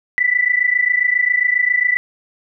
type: tone pair together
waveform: sine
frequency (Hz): 1965.6 / 1993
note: B6 / B6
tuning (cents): -9 / +15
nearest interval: unison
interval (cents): 24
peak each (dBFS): -16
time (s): 0.18-1.97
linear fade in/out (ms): 0
effects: none